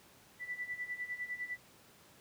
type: tone with tremolo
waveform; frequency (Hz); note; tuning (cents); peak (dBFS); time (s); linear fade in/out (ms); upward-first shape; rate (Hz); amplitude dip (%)
sine; 1975.5; B6; 0; -35; 0.39-1.58; 50; sine; 9.9; 80
effects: pink hiss -61 dBFS RMS until 2.2 s + high-pass 100 Hz 12 dB/octave